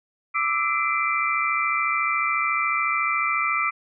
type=tone cluster; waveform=sine; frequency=1182 / 1316 / 2043 / 2350 Hz; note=D6 / E6 / C7 / D7; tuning=+11 / -3 / -42 / +1 cents; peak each=-26 / -26 / -28 / -25 dBFS; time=0.34-3.71 s; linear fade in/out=20 ms; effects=none